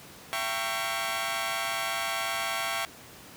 15% pulse chord, E diminished seventh, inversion none, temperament equal with one note detuned, 674.3 / 784 / 932.3 / 1108.7 Hz, E5 / G5 / Bb5 / Db6, +39 / 0 / 0 / 0 cents, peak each -27 / -28 / -33 / -27 dBFS, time 0.33-2.85 s, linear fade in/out 0 ms, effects pink hiss -48 dBFS RMS until 3.36 s + high-pass 100 Hz 12 dB/octave

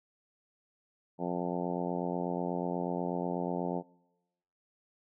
harmonic tone, 88.2 Hz, F2, 18 cents sharp, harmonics 2 / 3 / 4 / 5 / 6 / 7 / 8 / 9 / 10, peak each -36 / -38 / -39 / -40 / -41 / -41 / -42 / -43 / -43 dBFS, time 1.18-3.83 s, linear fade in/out 50 ms, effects noise-tail reverb RT60 1.0 s tail -25 dB re dry

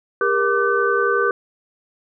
sine tone cluster, 402.4 / 473.3 / 1176 / 1519 Hz, G4 / A#4 / D6 / F#6, +45 / +26 / +2 / +45 cents, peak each -21 dBFS, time 0.21-1.31 s, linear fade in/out 2 ms, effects none

